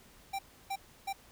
square tone bursts, 784 Hz, G5, in tune, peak -34 dBFS, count 3, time 0.33-1.13 s, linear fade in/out 10 ms, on 60 ms, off 310 ms, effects pink hiss -59 dBFS RMS until 1.31 s

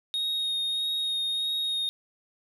triangle tone with vibrato, 3729 Hz, A#7, in tune, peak -25 dBFS, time 0.14-1.89 s, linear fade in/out 0 ms, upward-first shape sine, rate 1.6 Hz, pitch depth 13 cents each way, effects none

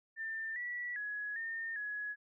sine tone with pitch steps, 1791 / 1947 / 1680 / 1820 / 1682 Hz, A6 / B6 / G#6 / A#6 / G#6, +30 / -25 / +19 / -42 / +22 cents, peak -37 dBFS, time 0.16-2.16 s, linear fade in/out 50 ms, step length 400 ms, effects none

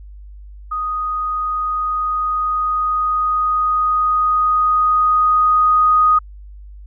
sine tone with level ramp, 1244.5 Hz, D#6, in tune, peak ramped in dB -19 to -9 dBFS, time 0.71-6.19 s, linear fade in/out 10 ms, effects added 50 Hz sine -34 dBFS peak until 6.86 s

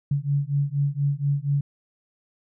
sine beating tone pair, 140 / 144.2 Hz, C#3 / D3, +18 / -31 cents, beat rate 4.2 Hz, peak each -24 dBFS, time 0.11-1.61 s, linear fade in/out 5 ms, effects none

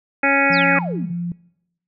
harmonic tone, 277.2 Hz, C#4, in tune, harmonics 1 / 2 / 3 / 5 / 6 / 7 / 8 / 9, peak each -22 / -22 / -22 / -22 / -22 / -22 / -22 / -22 dBFS, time 0.23-0.79 s, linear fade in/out 5 ms
sine tone with pitch glide, 174.61 to 173.3 Hz, F3 to F3, 0 to -13 cents, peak -22 dBFS, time 0.5-1.32 s, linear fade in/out 2 ms, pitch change -13 cents, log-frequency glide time 0.69-1.1 s
sine exponential sweep, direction down, 5590 to 134.2 Hz, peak -26 dBFS, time 0.52-1.12 s, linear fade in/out 20 ms
effects noise-tail reverb RT60 0.9 s tail -24 dB re dry

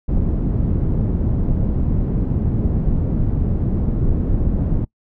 pink low-pass noise, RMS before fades -18 dBFS, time 0.08-4.85 s, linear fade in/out 10 ms, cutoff 230 Hz, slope 12 dB/octave, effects noise-tail reverb RT60 0.1 s tail -24 dB re dry

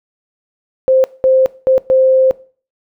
sine tone bursts at uneven times, 523.3 Hz, C5, in tune, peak -7 dBFS, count 4, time 0.88-1.04 / 1.24-1.46 / 1.67-1.78 / 1.9-2.31 s, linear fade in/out 0 ms, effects noise-tail reverb RT60 0.4 s tail -20 dB re dry

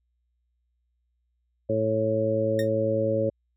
harmonic tone, 110 Hz, A2, in tune, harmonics 1 / 2 / 3 / 4 / 5, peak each -30 / -32 / -31 / -30 / -24 dBFS, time 1.69-3.3 s, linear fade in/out 10 ms
sawtooth tone with exponential decay, 1840 Hz, A#6, 23 cents flat, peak -26 dBFS, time 2.59-2.69 s, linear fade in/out 2 ms, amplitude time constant 21 ms
effects added 60 Hz sine -70 dBFS peak until 3.56 s

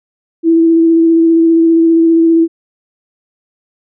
sine tone with vibrato, 329.6 Hz, E4, in tune, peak -5 dBFS, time 0.43-2.48 s, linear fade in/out 50 ms, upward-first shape square, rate 15 Hz, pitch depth 12 cents each way, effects none

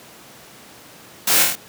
white noise with echo, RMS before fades -18 dBFS, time 1.27-1.43 s, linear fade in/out 5 ms, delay 25 ms, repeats 5, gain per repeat -2 dB, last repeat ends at 1.555 s, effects pink hiss -43 dBFS RMS until 1.68 s + high-pass 150 Hz 12 dB/octave

